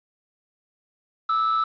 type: tone pair together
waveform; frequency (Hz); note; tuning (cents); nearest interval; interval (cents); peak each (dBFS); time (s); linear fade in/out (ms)
triangle; 1195 / 1310.7; D6 / E6; +30 / -10; major second; 160; -28 / -18; 1.29-1.64; 5
effects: resampled to 11025 Hz + 8-bit